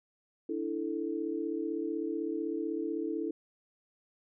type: chord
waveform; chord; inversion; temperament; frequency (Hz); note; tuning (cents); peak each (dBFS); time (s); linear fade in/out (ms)
sine; D suspended second; none; equal; 293.7 / 329.6 / 440; D4 / E4 / A4; 0 / 0 / 0; -37 / -34 / -37; 0.49-3.31; 5
effects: none